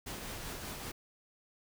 pink noise with tremolo, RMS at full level -41 dBFS, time 0.06-0.92 s, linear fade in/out 10 ms, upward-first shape triangle, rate 5.2 Hz, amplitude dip 35%, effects none

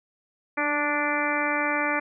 harmonic tone with a mistuned harmonic, 293 Hz, D4, 4 cents flat, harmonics 1 / 2 / 3 / 4 / 5 / 6 / 7 / 8, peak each -31 / -31 / -31 / -31 / -31 / -31 / -31 / -31 dBFS, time 0.57-2 s, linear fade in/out 10 ms, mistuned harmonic 1, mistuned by +24 cents, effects none

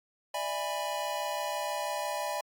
square chord, E dominant seventh, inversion third, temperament just, 593.3 / 659.3 / 824.1 / 988.9 Hz, D5 / E5 / G#5 / B5, +18 / 0 / -14 / +2 cents, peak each -37 / -40 / -37 / -38 dBFS, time 0.34-2.41 s, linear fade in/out 5 ms, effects AAC 64 kbps

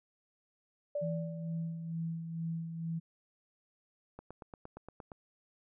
sine tone with exponential decay, 583 Hz, D5, 13 cents flat, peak -31 dBFS, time 0.95-1.92 s, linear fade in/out 5 ms, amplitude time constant 210 ms
sine tone with tremolo, 164.81 Hz, E3, in tune, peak -33 dBFS, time 1.01-3 s, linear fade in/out 20 ms, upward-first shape sine, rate 2.2 Hz, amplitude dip 50%
click train, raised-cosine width 1 ms, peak -32 dBFS, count 9, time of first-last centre 4.19-5.118 s, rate 8.62 Hz
effects none

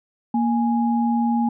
sine tone pair together, 234.2 / 830.6 Hz, A#3 / G#5, +8 / 0 cents, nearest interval octave + minor seventh, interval 2192 cents, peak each -18 / -24 dBFS, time 0.34-1.49 s, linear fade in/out 5 ms, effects none

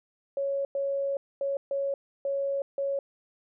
sine tone bursts at uneven times, 554.4 Hz, C#5, in tune, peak -26 dBFS, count 6, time 0.37-0.65 / 0.75-1.17 / 1.41-1.57 / 1.71-1.94 / 2.25-2.62 / 2.78-2.99 s, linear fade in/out 2 ms, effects none

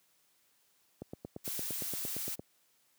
click train, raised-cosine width 2 ms, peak -27 dBFS, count 13, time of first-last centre 1.02-2.395 s, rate 8.73 Hz
blue noise, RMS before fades -38 dBFS, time 1.44-2.36 s, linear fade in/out 20 ms
effects white hiss -71 dBFS RMS until 2.98 s + high-pass 100 Hz 12 dB/octave

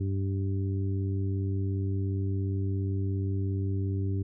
harmonic tone, 97.2 Hz, G2, 14 cents flat, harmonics 1 / 2 / 3 / 4, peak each -27 / -39 / -37 / -40 dBFS, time 0-4.23 s, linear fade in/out 10 ms, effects none

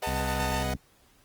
sawtooth chord, G# minor seventh, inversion none, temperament equal, 415.3 / 493.9 / 622.3 / 740 Hz, G#4 / B4 / D#5 / F#5, 0 / 0 / 0 / 0 cents, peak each -36 / -35 / -31 / -31 dBFS, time 0.02-0.74 s, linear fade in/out 5 ms
sawtooth tone with tremolo, 895 Hz, A5, 29 cents sharp, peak -27 dBFS, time 0.03-0.63 s, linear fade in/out 5 ms, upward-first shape square, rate 8.1 Hz, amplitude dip 30%
harmonic tone, 65 Hz, C2, 11 cents flat, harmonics 1 / 2 / 3 / 4, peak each -32 / -35 / -37 / -38 dBFS, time 0.06-0.77 s, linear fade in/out 20 ms
effects pink hiss -62 dBFS RMS until 1.24 s + Opus 24 kbps

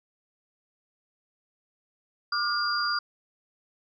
sine tone cluster, 1188 / 1427 / 4785 Hz, D6 / F6 / D8, +20 / +37 / +32 cents, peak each -29 dBFS, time 2.32-2.99 s, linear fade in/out 5 ms, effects none

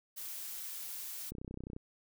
blue noise, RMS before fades -43 dBFS, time 0.16-1.31 s, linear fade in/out 20 ms
click train, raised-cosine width 3 ms, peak -30 dBFS, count 15, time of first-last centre 1.32-1.764 s, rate 31.5 Hz
effects none

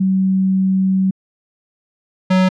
sine / square tone pair in turn, 189.9 / 186.1 Hz, F#3 / F#3, +45 / +10 cents, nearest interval unison, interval 35 cents, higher first, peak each -12 / -11 dBFS, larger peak second, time 0-1.11 / 2.3-2.49 s, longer first, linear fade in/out 10 ms, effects low-pass 4000 Hz 12 dB/octave

